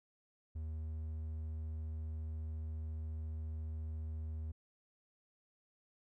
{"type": "tone", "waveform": "triangle", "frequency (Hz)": 78.6, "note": "D#2", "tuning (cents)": 18, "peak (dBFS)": -37, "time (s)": [0.55, 4.52], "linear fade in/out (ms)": 10, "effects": []}